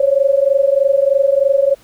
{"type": "tone pair together", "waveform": "sine", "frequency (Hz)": [540.8, 564], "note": ["C#5", "C#5"], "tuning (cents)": [-43, 30], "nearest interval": "minor second", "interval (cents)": 73, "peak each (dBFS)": -13, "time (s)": [0, 1.75], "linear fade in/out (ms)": 5, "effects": ["pink hiss -49 dBFS RMS until 1.83 s"]}